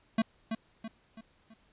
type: tone with echo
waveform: square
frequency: 223.2 Hz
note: A3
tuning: 25 cents sharp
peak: -24 dBFS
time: 0.18-0.22 s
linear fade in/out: 5 ms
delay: 330 ms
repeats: 4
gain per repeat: -7 dB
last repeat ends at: 1.54 s
effects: pink hiss -67 dBFS RMS until 1.72 s + resampled to 8000 Hz